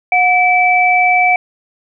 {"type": "tone pair together", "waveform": "sine", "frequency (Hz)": [727.6, 2310], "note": ["F#5", "D7"], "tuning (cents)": [-29, -29], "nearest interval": "octave + minor sixth", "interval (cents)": 2000, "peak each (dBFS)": -11, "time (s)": [0.12, 1.36], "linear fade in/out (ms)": 2, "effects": []}